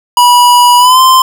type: tone with pitch glide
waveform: square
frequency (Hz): 975 to 1039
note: B5 to C6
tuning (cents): -23 to -12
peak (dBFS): -3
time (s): 0.17-1.22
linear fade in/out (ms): 2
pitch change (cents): +111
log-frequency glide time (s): 0.78-1
effects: none